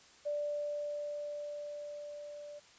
sine tone with level ramp, 587.3 Hz, D5, in tune, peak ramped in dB -32 to -45 dBFS, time 0.25-2.6 s, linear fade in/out 20 ms, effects white hiss -60 dBFS RMS until 2.78 s + resampled to 16000 Hz

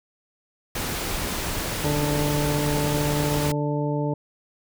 pink noise, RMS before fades -28 dBFS, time 0.75-3.52 s, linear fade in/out 5 ms
harmonic tone, 147 Hz, D3, 2 cents sharp, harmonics 1 / 2 / 3 / 4 / 6, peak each -25 / -28 / -30 / -31 / -33 dBFS, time 1.84-4.14 s, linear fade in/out 5 ms
effects none

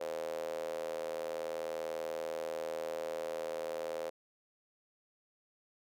square tone with high-pass filter, 40.2 Hz, E1, 43 cents flat, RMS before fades -39 dBFS, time 0-4.1 s, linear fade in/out 10 ms, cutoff 520 Hz, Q 7.1, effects none

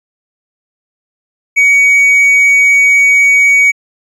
triangle tone, 2252 Hz, C#7, 27 cents sharp, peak -3 dBFS, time 1.56-3.72 s, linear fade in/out 20 ms, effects resampled to 24000 Hz

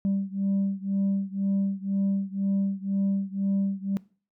sine beating tone pair, 195.5 / 197.5 Hz, G3 / G3, -4 / +13 cents, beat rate 2 Hz, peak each -25 / -26 dBFS, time 0.05-3.97 s, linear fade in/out 0 ms, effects noise-tail reverb RT60 0.4 s tail -23 dB re dry + tanh soft clip ceiling -20 dBFS

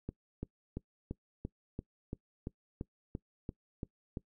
click train, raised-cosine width 3 ms, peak -25 dBFS, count 13, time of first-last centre 0.09-4.172 s, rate 2.94 Hz, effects noise-tail reverb RT60 0.1 s tail -22 dB re dry

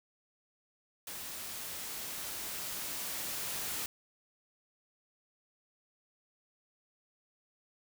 white noise with level ramp, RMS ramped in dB -43 to -37 dBFS, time 1.07-3.86 s, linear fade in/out 2 ms, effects none

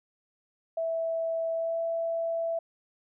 sine tone with pitch glide, 657 to 663.9 Hz, E5 to E5, -6 to +12 cents, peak -27 dBFS, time 0.77-2.59 s, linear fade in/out 5 ms, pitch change +18 cents, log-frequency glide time 1.53-1.8 s, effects none

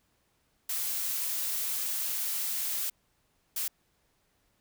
blue noise bursts at uneven times, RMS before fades -32 dBFS, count 2, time 0.69-2.9 / 3.56-3.68 s, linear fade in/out 5 ms, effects pink hiss -72 dBFS RMS until 4.6 s

